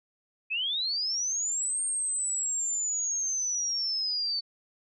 sine linear two-way sweep, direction up then down, 2491 to 8650 to 4488 Hz, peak -27 dBFS, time 0.5-4.41 s, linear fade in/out 20 ms, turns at 1.82 s, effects none

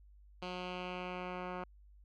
10% pulse tone with low-pass filter sweep, 181 Hz, F#3, 38 cents flat, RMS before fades -42 dBFS, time 0.42-1.64 s, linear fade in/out 5 ms, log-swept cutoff 3700 to 1700 Hz, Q 2.1, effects added 50 Hz sine -57 dBFS peak until 2.04 s

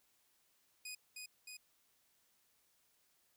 15% pulse tone with echo, 2489 Hz, D#7, in tune, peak -38 dBFS, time 0.85-0.95 s, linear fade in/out 5 ms, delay 310 ms, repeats 2, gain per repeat -2 dB, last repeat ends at 1.57 s, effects white hiss -75 dBFS RMS until 3.36 s

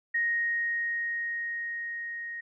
sine tone with level ramp, 1870 Hz, A#6, 5 cents sharp, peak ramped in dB -24 to -35 dBFS, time 0.14-2.41 s, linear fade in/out 10 ms, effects none

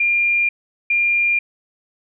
sine tone pair in turn, 2400 / 2400 Hz, D7 / D7, +37 / +37 cents, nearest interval unison, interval 0 cents, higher neither, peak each -14 dBFS, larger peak neither, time 0-0.49 / 0.9-1.39 s, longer neither, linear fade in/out 5 ms, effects none

